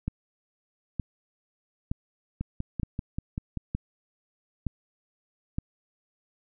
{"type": "two click trains", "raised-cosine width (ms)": 5, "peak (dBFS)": [-18, -16], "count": [7, 7], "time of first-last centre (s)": [[2.41, 3.573], [0.08, 5.585]], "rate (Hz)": [5.16, 1.09], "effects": []}